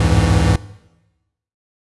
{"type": "tone cluster", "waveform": "square", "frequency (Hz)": [68.1, 84.6, 100.3, 106.2, 164.5], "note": ["C#2", "E2", "G2", "G#2", "E3"], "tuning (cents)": [-30, 45, 40, 39, -3], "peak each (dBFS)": -19, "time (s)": [0, 0.56], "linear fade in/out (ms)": 5, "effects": ["noise-tail reverb RT60 1.0 s tail -19 dB re dry", "resampled to 24000 Hz"]}